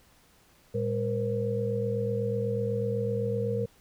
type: tone cluster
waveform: sine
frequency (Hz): 112.7 / 201.3 / 471 / 519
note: A2 / G3 / A#4 / C5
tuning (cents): +42 / +46 / +18 / -14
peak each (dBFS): -31 / -35 / -29 / -37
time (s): 0.74-3.66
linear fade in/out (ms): 10
effects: pink hiss -61 dBFS RMS until 3.8 s